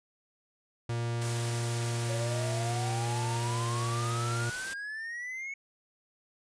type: tone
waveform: 45% pulse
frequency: 117.7 Hz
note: A#2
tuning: 17 cents sharp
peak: -30 dBFS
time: 0.89-4.5 s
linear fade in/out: 5 ms
type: noise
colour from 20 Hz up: white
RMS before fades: -39 dBFS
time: 1.21-4.74 s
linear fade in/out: 10 ms
type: exponential sweep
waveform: triangle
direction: up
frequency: 554.4 to 2217 Hz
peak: -34 dBFS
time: 2.09-5.54 s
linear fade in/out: 5 ms
effects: resampled to 22050 Hz